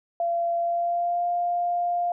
sine tone with pitch glide, 684 to 700.8 Hz, F5 to F5, -36 to +6 cents, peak -22 dBFS, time 0.2-2.12 s, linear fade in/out 2 ms, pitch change +42 cents, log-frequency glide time 0.58-1.26 s, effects none

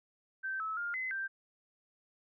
sine tone with pitch steps, 1553 / 1300 / 1409 / 2039 / 1572 Hz, G6 / E6 / F6 / C7 / G6, -17 / -24 / +15 / -45 / +4 cents, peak -34 dBFS, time 0.43-1.28 s, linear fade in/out 20 ms, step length 170 ms, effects none

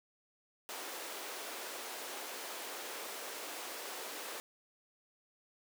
pink high-pass noise, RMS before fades -44 dBFS, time 0.69-4.4 s, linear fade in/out 0 ms, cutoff 360 Hz, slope 24 dB/octave, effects none

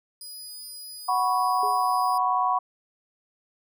20% pulse tone, 4951 Hz, D#8, 9 cents flat, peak -32 dBFS, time 0.21-2.18 s, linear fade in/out 2 ms
sine chord, F# suspended fourth, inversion none, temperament equal, 740 / 987.8 / 1108.7 Hz, F#5 / B5 / C#6, 0 / 0 / 0 cents, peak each -25 dBFS, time 1.08-2.59 s, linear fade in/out 10 ms
sine tone with exponential decay, 416.6 Hz, G#4, 5 cents sharp, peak -30 dBFS, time 1.63-1.97 s, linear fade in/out 2 ms, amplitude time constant 72 ms
effects none

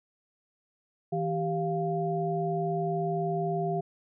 sine tone cluster, 161.6 / 391.8 / 698 Hz, E3 / G4 / F5, -34 / -1 / -1 cents, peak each -31 dBFS, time 1.12-3.81 s, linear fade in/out 10 ms, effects none

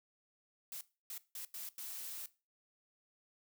blue noise bursts at uneven times, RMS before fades -45 dBFS, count 5, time 0.72-0.81 / 1.1-1.18 / 1.35-1.45 / 1.54-1.69 / 1.78-2.26 s, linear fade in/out 2 ms, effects noise-tail reverb RT60 0.3 s tail -18 dB re dry

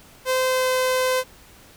sawtooth tone with pitch glide, 516 to 513 Hz, C5 to C5, -24 to -34 cents, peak -15 dBFS, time 0.25-1.24 s, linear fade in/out 50 ms, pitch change -10 cents, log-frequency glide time 0.46-0.71 s, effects pink hiss -49 dBFS RMS until 1.76 s

